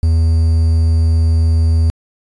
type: tone with quantisation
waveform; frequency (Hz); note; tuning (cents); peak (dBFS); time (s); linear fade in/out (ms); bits
triangle; 81.5; E2; -19; -7; 0.03-1.9; 0; 6
effects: resampled to 22050 Hz